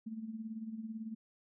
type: tone with tremolo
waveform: sine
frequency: 221.5 Hz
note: A3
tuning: 12 cents sharp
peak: -37 dBFS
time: 0.06-1.15 s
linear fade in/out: 10 ms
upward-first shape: sine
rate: 18 Hz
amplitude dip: 65%
effects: none